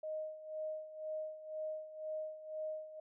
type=tone with tremolo; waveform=sine; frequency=622.3 Hz; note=D#5; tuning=in tune; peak=-37 dBFS; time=0.03-3 s; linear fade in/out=5 ms; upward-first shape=sine; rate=2 Hz; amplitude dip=75%; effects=none